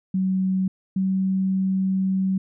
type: tone pair in turn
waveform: sine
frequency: 188.4 / 190.15 Hz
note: F#3 / F#3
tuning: +32 / +48 cents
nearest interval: unison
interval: 16 cents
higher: second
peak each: -19 dBFS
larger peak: neither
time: 0.14-0.68 / 0.96-2.38 s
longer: second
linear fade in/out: 5 ms
effects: none